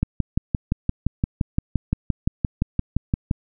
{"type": "click train", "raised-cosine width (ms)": 5, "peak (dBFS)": -7, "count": 20, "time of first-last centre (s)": [0.03, 3.312], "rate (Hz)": 5.79, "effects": []}